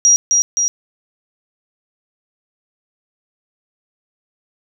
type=tone with echo; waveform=sine; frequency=5730 Hz; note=F8; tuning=44 cents sharp; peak=-7 dBFS; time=0.05-0.16 s; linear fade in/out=0 ms; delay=260 ms; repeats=2; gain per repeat=-3 dB; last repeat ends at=0.68 s; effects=none